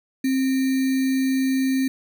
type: tone with sample-and-hold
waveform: sine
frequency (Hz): 264.3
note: C4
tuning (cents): +18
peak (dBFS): -18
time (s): 0.24-1.88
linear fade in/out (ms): 5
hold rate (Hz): 2100
effects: none